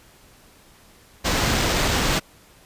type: noise with sample-and-hold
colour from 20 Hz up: pink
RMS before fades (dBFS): -21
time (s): 1.24-2.2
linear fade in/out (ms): 20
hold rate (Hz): 11025
effects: pink hiss -52 dBFS RMS until 2.65 s + resampled to 32000 Hz